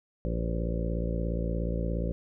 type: harmonic tone with a mistuned harmonic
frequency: 57 Hz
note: A#1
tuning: 38 cents flat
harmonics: 1 / 2 / 3 / 4 / 5 / 6 / 7 / 8 / 9 / 10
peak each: -30 / -37 / -34 / -41 / -41 / -42 / -42 / -44 / -39 / -42 dBFS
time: 0.25-2.12 s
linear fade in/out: 0 ms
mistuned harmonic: 8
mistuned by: +69 cents
effects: none